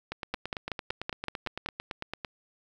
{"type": "two click trains", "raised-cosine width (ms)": 0.3, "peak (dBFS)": [-15, -18], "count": [8, 20], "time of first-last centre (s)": [[0.34, 1.661], [0.12, 2.248]], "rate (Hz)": [5.3, 8.93], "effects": ["9-bit"]}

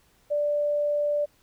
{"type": "tone", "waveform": "sine", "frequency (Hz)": 587.3, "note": "D5", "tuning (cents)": 0, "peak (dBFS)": -22, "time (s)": [0.3, 1.26], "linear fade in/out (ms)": 20, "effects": ["pink hiss -63 dBFS RMS until 1.42 s"]}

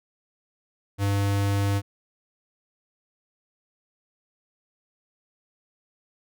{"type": "tone", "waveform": "square", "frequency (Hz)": 100, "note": "G2", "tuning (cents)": 35, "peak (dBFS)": -22, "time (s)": [0.98, 1.82], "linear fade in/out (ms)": 50, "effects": []}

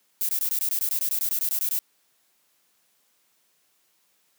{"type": "noise bursts", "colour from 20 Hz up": "violet", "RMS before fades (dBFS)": -25, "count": 16, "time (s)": [0.21, 1.789], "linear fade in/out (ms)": 0, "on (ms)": 79, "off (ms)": 21, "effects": ["white hiss -67 dBFS RMS until 4.38 s", "high-pass 150 Hz 12 dB/octave"]}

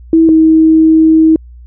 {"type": "tone pair in turn", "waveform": "sine", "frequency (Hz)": [325.4, 318.9], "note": ["E4", "D#4"], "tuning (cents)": [-22, 43], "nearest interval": "unison", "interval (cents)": 35, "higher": "first", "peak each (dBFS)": -3, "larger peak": "neither", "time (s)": [[0.13, 0.29], [0.29, 1.36]], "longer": "second", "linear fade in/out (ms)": 2, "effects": ["added 60 Hz sine -31 dBFS peak until 1.66 s"]}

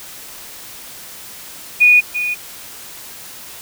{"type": "tone with echo", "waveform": "sine", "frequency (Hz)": 2462, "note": "D#7", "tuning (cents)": -19, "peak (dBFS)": -6, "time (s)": [1.8, 2.01], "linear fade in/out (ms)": 20, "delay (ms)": 340, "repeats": 1, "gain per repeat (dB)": -11, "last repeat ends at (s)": 2.35, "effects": ["white hiss -35 dBFS RMS until 3.61 s"]}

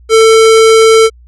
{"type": "tone", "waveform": "square", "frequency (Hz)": 445.9, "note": "A4", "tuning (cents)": 23, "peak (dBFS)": -3, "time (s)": [0.09, 1.1], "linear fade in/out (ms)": 50, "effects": ["added 60 Hz sine -36 dBFS peak until 1.27 s", "resampled to 24000 Hz"]}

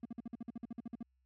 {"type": "tone bursts", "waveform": "triangle", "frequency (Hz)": 232.8, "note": "A#3", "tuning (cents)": -2, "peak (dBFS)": -37, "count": 14, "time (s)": [0.03, 1.028], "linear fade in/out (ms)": 2, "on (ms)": 23, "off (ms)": 52, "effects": ["added 64 Hz sine -65 dBFS peak until 1.25 s", "high-pass 100 Hz 12 dB/octave"]}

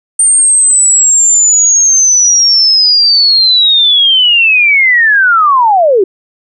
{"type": "linear sweep", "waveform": "sine", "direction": "down", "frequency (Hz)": [8850, 357.6], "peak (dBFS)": -4, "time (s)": [0.19, 6.04], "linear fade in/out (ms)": 5, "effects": []}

